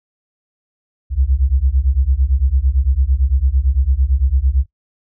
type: beating tone pair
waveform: sine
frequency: 62 / 70.9 Hz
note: B1 / C#2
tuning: +7 / +40 cents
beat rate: 8.9 Hz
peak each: -15 dBFS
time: 1.1-4.66 s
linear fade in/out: 50 ms
effects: noise-tail reverb RT60 0.1 s tail -20 dB re dry